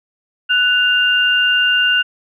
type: tone pair together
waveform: sine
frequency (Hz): 1483.2 / 2800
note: F#6 / F7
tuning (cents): +4 / +4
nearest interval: major seventh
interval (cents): 1100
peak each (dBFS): -14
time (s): 0.49-2.03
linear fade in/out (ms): 20
effects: none